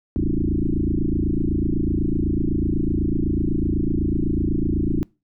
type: tone with frequency modulation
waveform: sine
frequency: 138.59 Hz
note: C#3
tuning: in tune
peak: -18 dBFS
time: 0.16-5.03 s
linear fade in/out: 0 ms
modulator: 28 Hz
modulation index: 7.2
effects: noise-tail reverb RT60 0.3 s tail -26 dB re dry